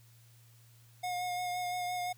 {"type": "tone with vibrato", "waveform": "square", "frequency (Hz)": 719, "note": "F#5", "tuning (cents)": -50, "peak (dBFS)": -34, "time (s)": [1.03, 2.13], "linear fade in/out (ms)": 10, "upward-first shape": "sine", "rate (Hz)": 5.8, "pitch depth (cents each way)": 18, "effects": ["added 116 Hz sine -58 dBFS peak until 2.17 s", "white hiss -65 dBFS RMS until 2.17 s"]}